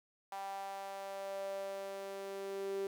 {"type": "tone with high-pass filter sweep", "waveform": "sawtooth", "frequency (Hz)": 196, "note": "G3", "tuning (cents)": 0, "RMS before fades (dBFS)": -42, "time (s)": [0.32, 2.87], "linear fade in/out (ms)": 2, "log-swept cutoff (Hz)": [820, 390], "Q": 6.3, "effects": []}